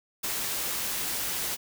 white noise with ADSR envelope, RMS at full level -28 dBFS, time 0.23-1.57 s, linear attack 16 ms, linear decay 5 ms, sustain -3 dB, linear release 32 ms, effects none

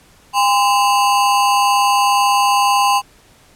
square ring-modulated tone, 918 Hz, A#5, 27 cents flat, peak -9 dBFS, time 0.33-3.02 s, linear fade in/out 50 ms, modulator 111 Hz, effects pink hiss -49 dBFS RMS until 3.55 s + low-pass 12000 Hz 12 dB/octave

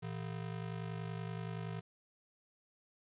square ring-modulated tone, 141.3 Hz, C#3, 34 cents sharp, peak -37 dBFS, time 0.02-1.81 s, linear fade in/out 20 ms, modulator 25.3 Hz, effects resampled to 8000 Hz + 11-bit

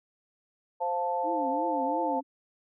sine chord, F major, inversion second, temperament equal, 523.3 / 698.5 / 880 Hz, C5 / F5 / A5, 0 / 0 / 0 cents, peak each -32 / -33 / -29 dBFS, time 0.8-2.21 s, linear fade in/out 20 ms
sine tone with vibrato, 298 Hz, D4, 25 cents sharp, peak -32 dBFS, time 1.23-2.23 s, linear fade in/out 50 ms, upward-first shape triangle, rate 2.9 Hz, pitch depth 230 cents each way
effects none

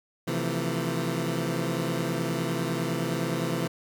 20% pulse chord, F major seventh, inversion second, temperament equal with one note detuned, 130.81 / 164.81 / 174.61 / 222.9 Hz, C3 / E3 / F3 / A3, 0 / 0 / 0 / +23 cents, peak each -27 / -25 / -30 / -30 dBFS, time 0.27-3.68 s, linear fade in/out 10 ms, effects none

